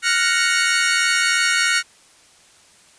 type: chord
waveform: sawtooth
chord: Gb major seventh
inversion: third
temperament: equal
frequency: 1396.9 / 1480 / 1864.7 / 2217 Hz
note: F6 / Gb6 / Bb6 / Db7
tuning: 0 / 0 / 0 / 0 cents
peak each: -18 dBFS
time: 0.02-1.83 s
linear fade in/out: 50 ms
effects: white hiss -51 dBFS RMS until 2.98 s + resampled to 22050 Hz